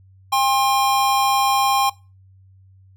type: tone pair together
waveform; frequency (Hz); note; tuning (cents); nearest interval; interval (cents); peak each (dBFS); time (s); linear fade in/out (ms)
square; 802 / 1065.2; G5 / C6; +39 / +31; perfect fourth; 492; -19 / -19; 0.32-1.9; 10
effects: noise-tail reverb RT60 0.3 s tail -22 dB re dry + added 95 Hz sine -47 dBFS peak until 2.96 s